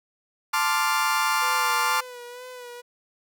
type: chord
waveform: 35% pulse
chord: D minor seventh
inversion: second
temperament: equal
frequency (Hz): 880 / 1046.5 / 1174.7 / 1396.9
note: A5 / C6 / D6 / F6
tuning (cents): 0 / 0 / 0 / 0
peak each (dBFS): -25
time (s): 0.53-2.01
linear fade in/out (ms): 10
type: tone with vibrato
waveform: sawtooth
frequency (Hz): 493.9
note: B4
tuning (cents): 0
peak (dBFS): -34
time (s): 1.41-2.82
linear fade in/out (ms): 20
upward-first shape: sine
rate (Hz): 2.1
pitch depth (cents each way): 42
effects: none